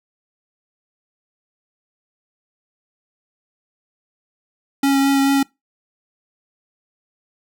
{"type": "tone with vibrato", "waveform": "square", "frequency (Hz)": 275.2, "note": "C#4", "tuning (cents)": -12, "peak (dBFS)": -14, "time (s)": [4.83, 5.43], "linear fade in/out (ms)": 5, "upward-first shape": "triangle", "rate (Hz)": 4.6, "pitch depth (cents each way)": 14, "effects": ["noise-tail reverb RT60 0.2 s tail -24 dB re dry"]}